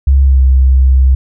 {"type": "tone with pitch glide", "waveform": "sine", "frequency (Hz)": [68, 65.46], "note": ["C#2", "C2"], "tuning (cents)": [-33, 1], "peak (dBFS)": -4, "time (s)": [0.07, 1.15], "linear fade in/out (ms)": 5, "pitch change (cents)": -66, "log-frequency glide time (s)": [0.23, 0.41], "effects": []}